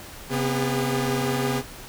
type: tone cluster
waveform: sawtooth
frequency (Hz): 133 / 246.6 / 405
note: C3 / B3 / G#4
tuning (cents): +29 / -2 / -43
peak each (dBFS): -23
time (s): 0.29-1.63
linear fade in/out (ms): 50
effects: pink hiss -41 dBFS RMS until 1.88 s